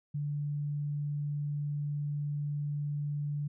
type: tone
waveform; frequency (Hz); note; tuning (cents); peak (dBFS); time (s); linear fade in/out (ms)
sine; 146.1; D3; -9; -31; 0.14-3.48; 10
effects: none